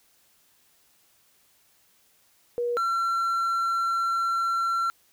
sine / triangle tone pair in turn, 480.1 / 1357.9 Hz, B4 / F6, -49 / -49 cents, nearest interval octave + tritone, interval 1800 cents, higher second, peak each -24 / -21 dBFS, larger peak second, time 2.58-2.77 / 2.77-4.9 s, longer second, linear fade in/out 0 ms, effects white hiss -63 dBFS RMS until 5.12 s

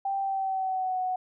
sine tone with pitch glide, 784 to 740 Hz, G5 to F#5, 0 to 0 cents, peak -26 dBFS, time 0.05-1.16 s, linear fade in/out 5 ms, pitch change -100 cents, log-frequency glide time 0.2-0.99 s, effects none

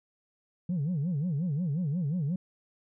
sine tone with vibrato, 160 Hz, D#3, 49 cents sharp, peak -25 dBFS, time 0.69-2.36 s, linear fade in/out 5 ms, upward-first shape sine, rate 5.6 Hz, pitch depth 260 cents each way, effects tanh soft clip ceiling -25 dBFS

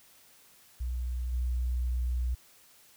sine tone with level steps, 61.5 Hz, B1, 7 cents flat, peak -30 / -27 dBFS, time 0.8-2.35 s, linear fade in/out 10 ms, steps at 1.32 s, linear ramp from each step 20 ms, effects white hiss -59 dBFS RMS until 2.96 s

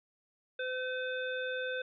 harmonic tone, 510 Hz, C5, 44 cents flat, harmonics 1 / 3 / 5 / 7, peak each -36 / -37 / -46 / -45 dBFS, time 0.59-1.82 s, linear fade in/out 5 ms, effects none

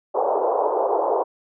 pink band-pass noise, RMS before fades -21 dBFS, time 0.14-1.24 s, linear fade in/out 20 ms, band 400 to 980 Hz, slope 48 dB/octave, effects none

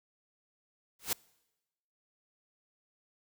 white noise with exponential growth, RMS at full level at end -26 dBFS, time 0.99-1.13 s, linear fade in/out 5 ms, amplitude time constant 29 ms, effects noise-tail reverb RT60 1.0 s tail -25 dB re dry

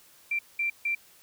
sine tone bursts at uneven times, 2357 Hz, D7, 6 cents sharp, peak -25 dBFS, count 3, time 0.31-0.39 / 0.59-0.7 / 0.85-0.95 s, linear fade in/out 5 ms, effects white hiss -57 dBFS RMS until 1.22 s

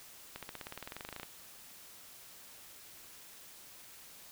accelerating click train, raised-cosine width 0.3 ms, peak -26 dBFS, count 19, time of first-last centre 0.36-1.232 s, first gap 67 ms, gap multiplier 0.96, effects white hiss -54 dBFS RMS until 4.31 s

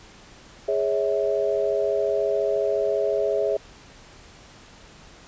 sine chord, C# minor, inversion second, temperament equal with one note detuned, 415.3 / 554.4 / 648.7 Hz, G#4 / C#5 / E5, 0 / 0 / -28 cents, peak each -24 / -25 / -25 dBFS, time 0.68-3.57 s, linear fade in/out 5 ms, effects pink hiss -48 dBFS RMS until 5.27 s + resampled to 16000 Hz

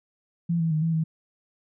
sine tone with pitch steps, 169.5 / 163.6 / 155.1 / 164 / 160 Hz, E3 / E3 / D#3 / E3 / D#3, +49 / -13 / -5 / -9 / +49 cents, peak -21 dBFS, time 0.49-1.04 s, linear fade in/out 10 ms, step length 110 ms, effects none

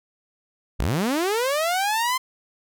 sawtooth linear sweep, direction up, 32 to 1046.5 Hz, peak -17 dBFS, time 0.79-2.18 s, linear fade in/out 10 ms, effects none

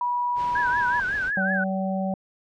sine tone, 973 Hz, B5, 26 cents flat, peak -22 dBFS, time 0.01-1 s, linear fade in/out 2 ms
pink noise, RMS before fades -39 dBFS, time 0.35-1.32 s, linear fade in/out 50 ms
sine tone with vibrato, 1589 Hz, G6, 23 cents sharp, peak -23 dBFS, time 0.55-1.64 s, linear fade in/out 5 ms, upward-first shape triangle, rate 5.4 Hz, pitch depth 150 cents each way
harmonic tone, 190.7 Hz, G3, 47 cents flat, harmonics 1 / 3 / 4, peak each -25 / -30 / -31 dBFS, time 1.37-2.14 s, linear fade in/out 2 ms
effects low-pass 4000 Hz 12 dB/octave

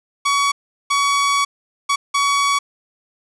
sawtooth tone bursts at uneven times, 1128 Hz, C#6, 30 cents sharp, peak -11 dBFS, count 4, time 0.25-0.52 / 0.9-1.45 / 1.89-1.96 / 2.14-2.59 s, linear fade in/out 10 ms, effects resampled to 22050 Hz + 7-bit

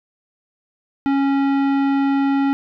sine tone with tanh clipping, 275.9 Hz, C#4, 8 cents flat, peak -17 dBFS, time 1.06-2.53 s, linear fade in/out 0 ms, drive 16 dB, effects none

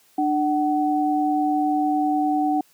sine tone pair together, 298.3 / 751.7 Hz, D4 / F#5, +27 / +27 cents, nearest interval octave + major third, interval 1600 cents, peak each -21 dBFS, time 0.18-2.61 s, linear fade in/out 5 ms, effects white hiss -58 dBFS RMS until 2.73 s + high-pass 100 Hz 12 dB/octave

